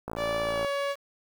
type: click train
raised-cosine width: 1 ms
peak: -20 dBFS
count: 33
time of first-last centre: 0.08-0.647 s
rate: 56.4 Hz
type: tone with pitch glide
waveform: sawtooth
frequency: 581 to 562.8 Hz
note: D5 to C#5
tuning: -19 to +26 cents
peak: -23 dBFS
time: 0.16-0.96 s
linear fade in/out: 50 ms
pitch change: -55 cents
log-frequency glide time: 0.42-0.67 s
effects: low-pass 4000 Hz 12 dB/octave + 8-bit

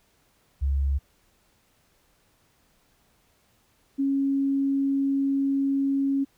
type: tone pair in turn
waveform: sine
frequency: 69 / 274.9 Hz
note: C#2 / C#4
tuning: -7 / -14 cents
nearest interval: 2 octaves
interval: 2393 cents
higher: second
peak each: -21 dBFS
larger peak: neither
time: 0.61-0.99 / 3.98-6.25 s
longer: second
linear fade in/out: 20 ms
effects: pink hiss -65 dBFS RMS until 6.37 s

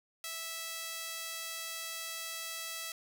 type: tone with high-pass filter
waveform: sawtooth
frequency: 656 Hz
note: E5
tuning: 9 cents flat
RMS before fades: -41 dBFS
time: 0.24-2.92 s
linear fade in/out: 2 ms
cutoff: 2400 Hz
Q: 0.51
effects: 10-bit

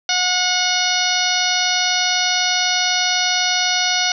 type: harmonic tone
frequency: 728 Hz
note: F#5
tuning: 28 cents flat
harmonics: 1 / 2 / 3 / 4 / 5 / 6 / 7 / 8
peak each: -24 / -24 / -24 / -24 / -24 / -24 / -24 / -24 dBFS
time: 0.09-4.12 s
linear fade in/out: 2 ms
effects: none

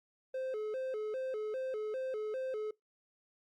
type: tone with vibrato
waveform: triangle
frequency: 472.6 Hz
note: A#4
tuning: 24 cents sharp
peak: -33 dBFS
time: 0.34-2.71 s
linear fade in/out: 5 ms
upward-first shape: square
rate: 2.5 Hz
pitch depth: 170 cents each way
effects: noise-tail reverb RT60 0.2 s tail -25 dB re dry + Opus 48 kbps

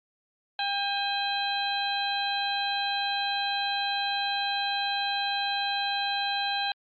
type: harmonic tone with a mistuned harmonic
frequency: 800 Hz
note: G5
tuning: 35 cents sharp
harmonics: 1 / 2 / 3 / 4 / 5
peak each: -30 / -34 / -36 / -34 / -32 dBFS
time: 0.59-6.72 s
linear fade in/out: 2 ms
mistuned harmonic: 3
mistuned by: +89 cents
effects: Opus 48 kbps

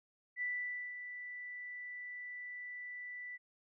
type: tone with ADSR envelope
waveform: sine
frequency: 1975.5 Hz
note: B6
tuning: in tune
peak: -34 dBFS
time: 0.36-3.38 s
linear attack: 57 ms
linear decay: 520 ms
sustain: -9 dB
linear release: 29 ms
effects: none

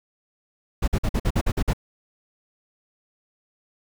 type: noise bursts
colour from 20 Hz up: brown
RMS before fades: -20 dBFS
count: 9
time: 0.82-1.734 s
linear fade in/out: 10 ms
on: 58 ms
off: 49 ms
effects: none

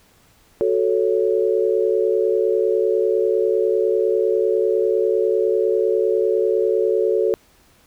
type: chord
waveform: sine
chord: F# minor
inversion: none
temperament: equal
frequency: 370 / 440 / 554.4 Hz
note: F#4 / A4 / C#5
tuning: 0 / 0 / 0 cents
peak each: -20 / -18 / -23 dBFS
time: 0.61-7.34 s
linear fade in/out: 0 ms
effects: pink hiss -55 dBFS RMS until 7.86 s

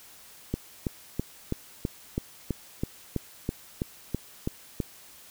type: click train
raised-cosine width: 3 ms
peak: -14 dBFS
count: 14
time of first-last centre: 0.54-4.802 s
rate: 3.05 Hz
effects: white hiss -51 dBFS RMS until 5.3 s

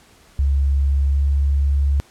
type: tone with pitch glide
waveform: sine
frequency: 69.3 to 70.11 Hz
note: C#2 to C#2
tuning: 0 to +20 cents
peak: -14 dBFS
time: 0.39-2 s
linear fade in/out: 0 ms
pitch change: +20 cents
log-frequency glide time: 1.07-1.21 s
effects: pink hiss -51 dBFS RMS until 2.1 s + low-pass 11000 Hz 12 dB/octave

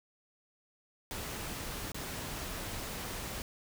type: noise with dropouts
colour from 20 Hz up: pink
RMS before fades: -40 dBFS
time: 1.11-3.42 s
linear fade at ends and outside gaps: 0 ms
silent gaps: 1.918-1.945 s
effects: none

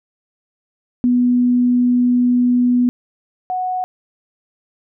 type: tone pair in turn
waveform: sine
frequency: 246 / 737.2 Hz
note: B3 / F#5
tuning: -7 / -7 cents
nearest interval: octave + perfect fifth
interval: 1900 cents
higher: second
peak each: -11 / -18 dBFS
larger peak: first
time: 1.04-2.89 / 3.5-3.84 s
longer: first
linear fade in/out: 0 ms
effects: none

